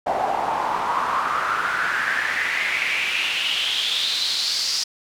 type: noise with band-pass filter sweep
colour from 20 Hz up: pink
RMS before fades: -23 dBFS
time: 0.06-4.84 s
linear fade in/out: 10 ms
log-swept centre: 730 to 5100 Hz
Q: 4.9
effects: none